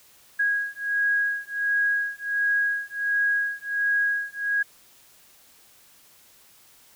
sine beating tone pair, 1647 / 1648.4 Hz, G#6 / G#6, -15 / -13 cents, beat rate 1.4 Hz, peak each -25 dBFS, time 0.39-4.63 s, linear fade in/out 10 ms, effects white hiss -55 dBFS RMS until 6.95 s

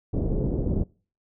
pink low-pass noise, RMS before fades -25 dBFS, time 0.13-0.84 s, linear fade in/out 10 ms, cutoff 460 Hz, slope 24 dB/octave, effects noise-tail reverb RT60 0.4 s tail -25 dB re dry

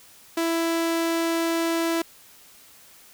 sawtooth tone, 331.7 Hz, E4, 11 cents sharp, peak -18 dBFS, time 0.37-2.02 s, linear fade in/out 5 ms, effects white hiss -51 dBFS RMS until 3.13 s

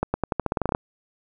accelerating click train, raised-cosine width 1 ms, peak -8 dBFS, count 13, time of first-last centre 0.03-0.749 s, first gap 110 ms, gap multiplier 0.88, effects none

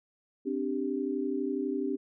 sine chord, C suspended second, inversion none, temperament equal, 261.6 / 293.7 / 392 Hz, C4 / D4 / G4, 0 / 0 / 0 cents, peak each -33 dBFS, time 0.45-1.97 s, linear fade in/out 20 ms, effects none

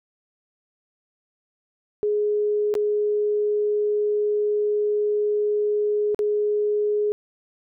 sine tone with dropouts, 418 Hz, G#4, 11 cents sharp, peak -19 dBFS, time 2.03-7.12 s, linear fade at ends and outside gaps 0 ms, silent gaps 2.74-2.752 / 6.146-6.191 s, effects none

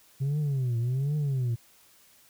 sine tone with vibrato, 132.5 Hz, C3, 22 cents sharp, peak -22 dBFS, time 0.2-1.56 s, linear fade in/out 20 ms, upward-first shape triangle, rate 1.3 Hz, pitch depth 250 cents each way, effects tanh soft clip ceiling -24 dBFS + white hiss -59 dBFS RMS until 2.29 s

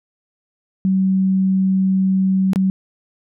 sine tone with dropouts, 190 Hz, F#3, 46 cents sharp, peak -13 dBFS, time 0.85-2.7 s, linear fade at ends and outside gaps 0 ms, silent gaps 2.533-2.559 s, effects none

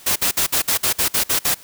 white noise bursts, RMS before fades -18 dBFS, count 10, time 0.06-1.546 s, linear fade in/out 10 ms, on 100 ms, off 54 ms, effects white hiss -44 dBFS RMS until 1.63 s

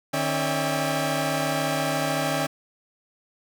sawtooth tone cluster, 152.4 / 270.7 / 574 / 650 / 799 Hz, D#3 / C#4 / D5 / E5 / G5, -36 / -41 / -40 / -24 / +33 cents, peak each -26 dBFS, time 0.13-2.47 s, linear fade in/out 10 ms, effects none

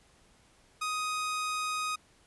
sawtooth tone, 1250 Hz, D#6, 8 cents sharp, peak -27 dBFS, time 0.81-1.96 s, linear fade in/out 10 ms, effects pink hiss -63 dBFS RMS until 2.26 s + resampled to 24000 Hz

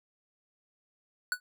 square tone with exponential decay, 1480 Hz, F#6, in tune, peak -24 dBFS, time 1.32-1.4 s, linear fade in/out 1 ms, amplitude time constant 16 ms, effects none

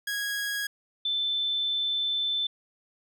sawtooth / sine tone pair in turn, 1652 / 3530 Hz, G#6 / A7, -10 / +5 cents, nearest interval octave + minor second, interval 1315 cents, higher second, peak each -25 dBFS, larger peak neither, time 0.07-0.67 / 1.05-2.47 s, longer second, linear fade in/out 5 ms, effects none

